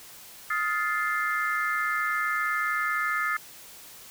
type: chord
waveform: sine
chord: F dominant seventh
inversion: third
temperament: just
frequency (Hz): 1257.2 / 1396.9 / 1746.1 / 2095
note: Eb6 / F6 / A6 / C7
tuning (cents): +18 / 0 / -14 / +2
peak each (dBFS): -29 / -32 / -29 / -32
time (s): 0.5-3.37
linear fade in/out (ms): 5
effects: white hiss -47 dBFS RMS until 4.1 s